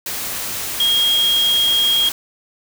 sine tone in noise, 3257 Hz, G#7, 34 cents flat, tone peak -13 dBFS, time 0.8-2.09 s, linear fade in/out 2 ms, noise white, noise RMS -25 dBFS, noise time 0.06-2.12 s, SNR +9 dB, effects none

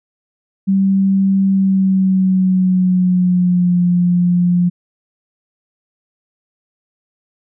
sine tone with pitch glide, 193.8 to 176.69 Hz, G3 to F3, -20 to +20 cents, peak -10 dBFS, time 0.67-4.7 s, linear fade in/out 20 ms, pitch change -160 cents, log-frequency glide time 1.47-3.81 s, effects none

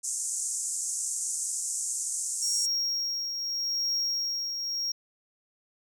pink band-pass noise, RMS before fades -32 dBFS, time 0.03-2.67 s, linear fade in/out 20 ms, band 6500 to 9100 Hz, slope 48 dB/octave
triangle tone with tremolo, 5588 Hz, F8, in tune, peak -24 dBFS, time 2.42-4.92 s, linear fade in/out 5 ms, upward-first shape triangle, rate 0.82 Hz, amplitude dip 50%
effects none

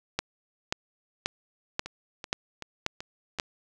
two click trains, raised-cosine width 0.2 ms, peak -9 / -20 dBFS, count 7 / 5, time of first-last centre 0.19-3.399 / 1.86-3.387 s, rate 1.87 / 2.62 Hz, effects none

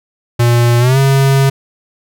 square tone with pitch glide, 119.3 to 136.25 Hz, A#2 to C#3, +41 to -29 cents, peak -8 dBFS, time 0.39-1.5 s, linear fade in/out 10 ms, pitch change +230 cents, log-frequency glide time 0.79-0.98 s, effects none

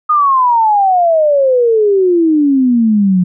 sine exponential sweep, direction down, 1244.5 to 176.5 Hz, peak -7 dBFS, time 0.09-3.24 s, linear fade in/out 10 ms, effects none

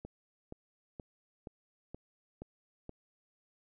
click train, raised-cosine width 2 ms, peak -30 dBFS, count 7, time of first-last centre 0.05-2.894 s, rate 2.11 Hz, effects none

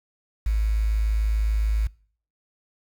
sine tone with quantisation, 53.5 Hz, A1, 48 cents flat, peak -19 dBFS, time 0.46-1.87 s, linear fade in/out 5 ms, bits 7, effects noise-tail reverb RT60 0.5 s tail -24 dB re dry

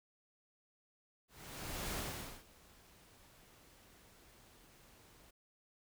pink noise with ADSR envelope, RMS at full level -40 dBFS, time 1.28-5.31 s, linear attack 660 ms, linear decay 490 ms, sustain -23 dB, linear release 8 ms, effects none

